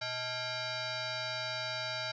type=tone with frequency modulation; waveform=sine; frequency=1630 Hz; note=G#6; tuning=33 cents flat; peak=-34 dBFS; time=0.01-2.12 s; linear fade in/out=10 ms; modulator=755 Hz; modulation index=4.6; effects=none